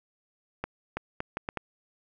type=accelerating click train; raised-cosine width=0.5 ms; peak=-16 dBFS; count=6; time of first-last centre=0.64-1.573 s; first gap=330 ms; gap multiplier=0.71; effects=none